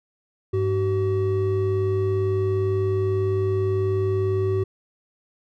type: tone pair together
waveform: triangle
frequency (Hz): 100.6 / 379.8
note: G2 / F#4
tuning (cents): +45 / +45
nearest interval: octave + major seventh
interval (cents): 2300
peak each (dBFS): -21 / -20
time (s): 0.53-4.64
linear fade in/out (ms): 10
effects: none